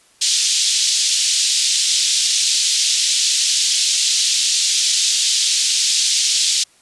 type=band-pass noise; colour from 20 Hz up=pink; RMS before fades=-17 dBFS; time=0.21-6.64 s; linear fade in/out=10 ms; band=3500 to 8000 Hz; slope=24 dB/octave; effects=white hiss -53 dBFS RMS until 6.81 s + resampled to 24000 Hz